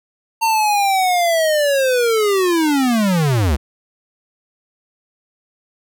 square linear sweep, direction down, 913 to 62.6 Hz, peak -14 dBFS, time 0.41-3.57 s, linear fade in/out 20 ms, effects none

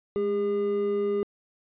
triangle tone pair together, 207.7 / 405.2 Hz, G#3 / G#4, 0 / -43 cents, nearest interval octave, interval 1157 cents, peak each -31 / -22 dBFS, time 0.16-1.23 s, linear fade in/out 0 ms, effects resampled to 8000 Hz

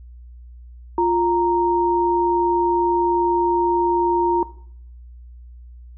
sine tone pair together, 349.2 / 930.6 Hz, F4 / A#5, 0 / -3 cents, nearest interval octave + perfect fourth, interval 1697 cents, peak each -18 dBFS, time 0.98-4.43 s, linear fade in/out 2 ms, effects noise-tail reverb RT60 0.6 s tail -17 dB re dry + added 60 Hz sine -38 dBFS peak until 5.97 s

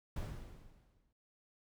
brown noise with exponential decay, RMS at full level -38 dBFS, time 0.16-1.13 s, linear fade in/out 5 ms, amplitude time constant 210 ms, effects none

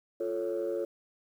sine chord, F augmented, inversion none, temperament equal, 349.2 / 440 / 554.4 Hz, F4 / A4 / C#5, 0 / 0 / 0 cents, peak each -33 dBFS, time 0.2-0.85 s, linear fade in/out 5 ms, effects tanh soft clip ceiling -24 dBFS + 10-bit

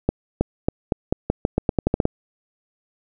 accelerating click train, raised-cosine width 2 ms, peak -4 dBFS, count 14, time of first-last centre 0.09-2.054 s, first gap 320 ms, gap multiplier 0.86, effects none

